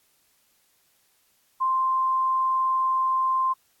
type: tone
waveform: sine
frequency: 1046.5 Hz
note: C6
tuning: in tune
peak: -20 dBFS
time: 1.6-3.54 s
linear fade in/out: 20 ms
effects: white hiss -65 dBFS RMS until 3.8 s + AAC 64 kbps